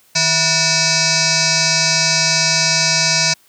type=tone with frequency modulation; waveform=sine; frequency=156.9 Hz; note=D#3; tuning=15 cents sharp; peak=-12 dBFS; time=0.15-3.34 s; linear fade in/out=10 ms; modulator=813 Hz; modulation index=7.7; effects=white hiss -53 dBFS RMS until 3.48 s + high-pass 60 Hz 12 dB/octave